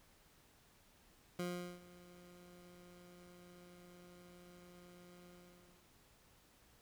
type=tone with ADSR envelope; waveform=20% pulse; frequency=177.1 Hz; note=F3; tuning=24 cents sharp; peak=-33 dBFS; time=1.39-5.9 s; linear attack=3 ms; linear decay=400 ms; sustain=-20 dB; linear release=590 ms; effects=pink hiss -68 dBFS RMS until 6.81 s